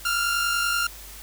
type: tone pair together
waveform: sawtooth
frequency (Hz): 1349.7 / 1400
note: E6 / F6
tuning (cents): +40 / +4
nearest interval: minor second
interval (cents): 64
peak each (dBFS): -26 / -19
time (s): 0.05-0.87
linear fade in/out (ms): 5
effects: added 50 Hz sine -44 dBFS peak until 1.22 s + white hiss -43 dBFS RMS until 1.22 s